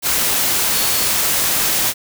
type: tone in noise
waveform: sine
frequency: 4400 Hz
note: C#8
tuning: 14 cents flat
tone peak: -27 dBFS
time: 0.7-1.1 s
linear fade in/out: 50 ms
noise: white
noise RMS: -17 dBFS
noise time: 0.02-1.94 s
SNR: -13 dB
effects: none